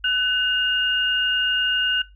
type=tone pair together; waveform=sine; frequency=1500 / 2836 Hz; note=F#6 / F7; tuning=+23 / +26 cents; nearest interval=major seventh; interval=1103 cents; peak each=-21 dBFS; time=0.04-2.02 s; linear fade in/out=5 ms; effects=noise-tail reverb RT60 0.2 s tail -17 dB re dry + added 50 Hz sine -46 dBFS peak until 2.15 s